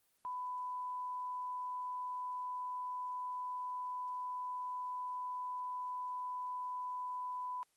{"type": "tone", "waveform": "sine", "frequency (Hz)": 998, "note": "B5", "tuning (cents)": 18, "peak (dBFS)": -38, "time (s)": [0.25, 7.63], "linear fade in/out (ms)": 0, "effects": ["white hiss -75 dBFS RMS until 7.76 s", "Opus 24 kbps"]}